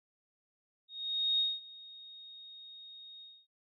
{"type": "tone with ADSR envelope", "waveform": "sine", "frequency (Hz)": 3729, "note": "A#7", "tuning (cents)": 0, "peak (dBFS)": -26, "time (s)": [0.88, 3.47], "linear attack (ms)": 510, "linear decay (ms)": 210, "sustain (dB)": -22, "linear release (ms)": 250, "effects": []}